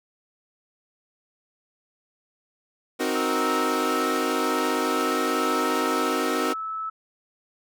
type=chord; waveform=sawtooth; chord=C half-diminished seventh; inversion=none; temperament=equal; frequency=261.6 / 311.1 / 370 / 466.2 Hz; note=C4 / Eb4 / Gb4 / Bb4; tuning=0 / 0 / 0 / 0 cents; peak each=-25 dBFS; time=2.99-6.54 s; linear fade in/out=20 ms
type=tone with tremolo; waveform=sine; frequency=1306 Hz; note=E6; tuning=17 cents flat; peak=-26 dBFS; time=3.15-6.9 s; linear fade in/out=10 ms; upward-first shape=sine; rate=0.53 Hz; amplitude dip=25%
effects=none